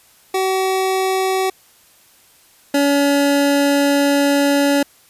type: tone pair in turn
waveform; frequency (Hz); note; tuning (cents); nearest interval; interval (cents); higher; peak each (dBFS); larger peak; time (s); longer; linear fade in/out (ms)
25% pulse; 379.1 / 283.3; F#4 / C#4; +42 / +38; perfect fourth; 504; first; -12 / -9; second; 0.34-1.5 / 2.74-4.83; second; 5
effects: white hiss -51 dBFS RMS until 5.09 s + resampled to 32000 Hz